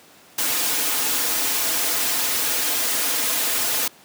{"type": "noise with comb filter", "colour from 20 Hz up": "white", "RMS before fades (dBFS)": -22, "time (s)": [0.38, 3.88], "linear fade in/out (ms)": 5, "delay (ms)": 5.2, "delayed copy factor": -0.7, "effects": ["pink hiss -49 dBFS RMS until 4.04 s", "high-pass 200 Hz 12 dB/octave"]}